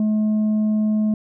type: tone with tanh clipping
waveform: triangle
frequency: 214.2 Hz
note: A3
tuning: 46 cents flat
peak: -17 dBFS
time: 0-1.14 s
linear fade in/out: 2 ms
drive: 8 dB
effects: none